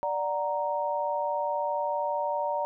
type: chord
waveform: sine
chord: D augmented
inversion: none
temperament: equal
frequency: 587.3 / 740 / 932.3 Hz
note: D5 / F#5 / A#5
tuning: 0 / 0 / 0 cents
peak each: -30 / -35 / -29 dBFS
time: 0.03-2.65 s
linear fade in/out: 0 ms
effects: none